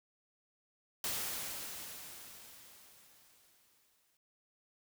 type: noise with exponential decay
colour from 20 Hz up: white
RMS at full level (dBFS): -36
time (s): 1.04-4.17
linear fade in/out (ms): 2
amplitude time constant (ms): 680
effects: none